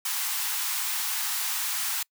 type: high-pass noise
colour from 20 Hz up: white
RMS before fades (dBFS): -29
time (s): 0.05-2.03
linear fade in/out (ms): 5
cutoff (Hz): 780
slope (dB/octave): 96
effects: noise-tail reverb RT60 0.1 s tail -26 dB re dry